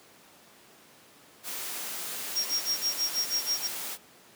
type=noise; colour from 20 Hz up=white; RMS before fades=-36 dBFS; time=1.43-3.98 s; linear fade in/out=50 ms
type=tone with tremolo; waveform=sine; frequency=5588 Hz; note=F8; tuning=in tune; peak=-24 dBFS; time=2.35-3.68 s; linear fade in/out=20 ms; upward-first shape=sine; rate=6.2 Hz; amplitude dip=100%
effects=pink hiss -55 dBFS RMS until 4.35 s + high-pass 200 Hz 12 dB/octave